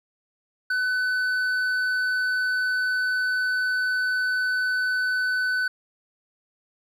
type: tone with hard clipping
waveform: sine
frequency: 1504 Hz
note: F#6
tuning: 28 cents sharp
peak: -23 dBFS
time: 0.7-5.68 s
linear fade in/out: 5 ms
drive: 5 dB
effects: none